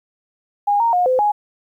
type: tone with pitch steps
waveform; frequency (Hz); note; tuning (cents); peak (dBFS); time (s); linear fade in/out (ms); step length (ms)
sine; 817 / 927 / 717 / 512 / 832; G#5 / A#5 / F5 / C5 / G#5; -29 / -10 / +45 / -38 / +3; -13; 0.67-1.32; 10; 130
effects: 9-bit